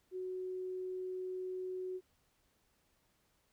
sine tone, 370 Hz, F#4, in tune, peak -38 dBFS, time 0.11-2.01 s, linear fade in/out 50 ms, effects pink hiss -75 dBFS RMS until 3.52 s

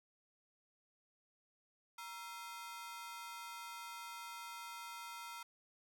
sawtooth ring-modulated tone, 1145 Hz, D6, 44 cents flat, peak -40 dBFS, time 1.98-5.43 s, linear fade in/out 5 ms, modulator 205 Hz, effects none

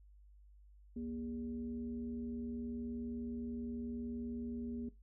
sine tone with frequency modulation, 238.2 Hz, A#3, 38 cents sharp, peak -39 dBFS, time 0.96-4.89 s, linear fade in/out 5 ms, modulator 169 Hz, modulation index 0.49, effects noise-tail reverb RT60 0.2 s tail -17 dB re dry + added 50 Hz sine -58 dBFS peak until 5.02 s

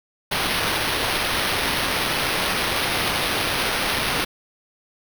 white noise with sample-and-hold, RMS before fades -23 dBFS, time 0.31-4.25 s, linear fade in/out 10 ms, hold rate 7350 Hz, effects none

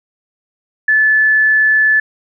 sine tone, 1736 Hz, A6, 24 cents flat, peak -8 dBFS, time 0.88-2 s, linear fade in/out 5 ms, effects none

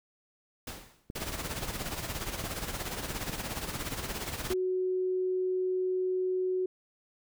pink noise with exponential decay, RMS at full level -37 dBFS, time 0.67-1.11 s, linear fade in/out 5 ms, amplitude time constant 94 ms
clicks, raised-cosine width 3 ms, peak -25 dBFS, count 3, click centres 1.101 / 2.44 / 3.296 s
pink noise with tremolo, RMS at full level -34 dBFS, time 1.15-4.54 s, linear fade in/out 10 ms, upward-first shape sine, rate 17 Hz, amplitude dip 60%
sine tone, 370 Hz, F#4, in tune, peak -27 dBFS, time 4.5-6.66 s, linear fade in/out 5 ms
effects none

